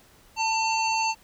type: harmonic tone with a mistuned harmonic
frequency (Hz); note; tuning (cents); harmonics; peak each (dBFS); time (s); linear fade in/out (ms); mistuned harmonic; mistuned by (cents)
901; A5; +41; 1 / 3 / 5 / 7 / 8; -24 / -28 / -32 / -36 / -41; 0.36-1.15; 50; 1; -21
effects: pink hiss -56 dBFS RMS until 1.23 s